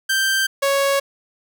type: tone pair in turn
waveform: sawtooth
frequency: 1568 / 554.4 Hz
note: G6 / C#5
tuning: 0 / 0 cents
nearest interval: octave + tritone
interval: 1800 cents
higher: first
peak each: -13 / -12 dBFS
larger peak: second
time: 0.09-0.47 / 0.62-1 s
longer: neither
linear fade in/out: 10 ms
effects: none